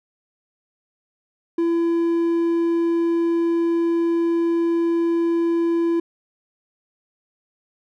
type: tone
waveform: triangle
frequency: 336.5 Hz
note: E4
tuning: 36 cents sharp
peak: -15 dBFS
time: 1.58-6 s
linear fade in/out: 5 ms
effects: none